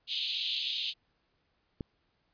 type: band-pass noise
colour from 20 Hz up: white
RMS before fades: -34 dBFS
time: 0.07-0.94 s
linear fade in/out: 50 ms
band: 2900 to 4100 Hz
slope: 48 dB/octave
type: click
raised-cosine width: 3 ms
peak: -23 dBFS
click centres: 1.808 s
effects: pink hiss -75 dBFS RMS until 2.33 s + resampled to 11025 Hz